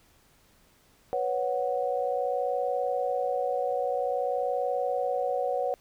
sine chord, B suspended second, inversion none, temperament equal, 493.9 / 554.4 / 740 Hz, B4 / C#5 / F#5, 0 / 0 / 0 cents, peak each -30 dBFS, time 1.13-5.74 s, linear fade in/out 0 ms, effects pink hiss -62 dBFS RMS until 5.8 s

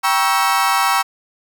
35% pulse chord, G diminished seventh, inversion none, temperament equal with one note detuned, 784 / 952.5 / 1108.7 / 1318.5 Hz, G5 / Bb5 / Db6 / Fb6, 0 / +37 / 0 / 0 cents, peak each -18 dBFS, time 0.03-1.03 s, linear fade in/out 20 ms, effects none

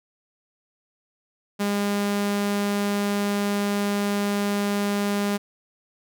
sawtooth tone, 203.1 Hz, G#3, 38 cents flat, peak -18 dBFS, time 1.59-5.38 s, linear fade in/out 20 ms, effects none

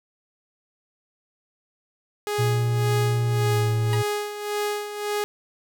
sawtooth tone with tremolo, 415.3 Hz, G#4, in tune, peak -19 dBFS, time 2.27-5.24 s, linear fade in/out 0 ms, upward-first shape sine, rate 1.8 Hz, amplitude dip 65%
triangle tone with pitch glide, 118.4 to 112.47 Hz, A#2 to A2, +27 to +38 cents, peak -18 dBFS, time 2.38-4.03 s, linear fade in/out 20 ms, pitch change -89 cents, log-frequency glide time 3.33-3.55 s
15% pulse tone with exponential decay, 959 Hz, A#5, 49 cents sharp, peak -19 dBFS, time 3.93-4.02 s, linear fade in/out 1 ms, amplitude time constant 18 ms
effects none

